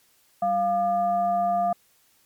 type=tone with frequency modulation; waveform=sine; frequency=698.5 Hz; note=F5; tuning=in tune; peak=-20 dBFS; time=0.42-1.73 s; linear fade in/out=5 ms; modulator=504 Hz; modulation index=0.43; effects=white hiss -62 dBFS RMS until 2.25 s + MP3 96 kbps